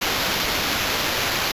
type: noise with sample-and-hold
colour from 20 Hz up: white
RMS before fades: -23 dBFS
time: 0.01-1.52 s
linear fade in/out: 10 ms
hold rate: 8820 Hz
effects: resampled to 32000 Hz